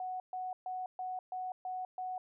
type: tone bursts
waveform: sine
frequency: 740 Hz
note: F#5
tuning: in tune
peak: -36 dBFS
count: 7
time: 0-2.18 s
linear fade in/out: 2 ms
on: 200 ms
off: 130 ms
effects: none